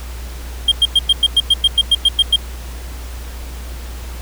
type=tone bursts; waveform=triangle; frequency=3210 Hz; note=G7; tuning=40 cents sharp; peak=-6 dBFS; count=13; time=0.68-2.361 s; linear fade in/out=5 ms; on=37 ms; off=100 ms; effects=added 60 Hz sine -26 dBFS peak until 4.21 s + pink hiss -36 dBFS RMS until 4.21 s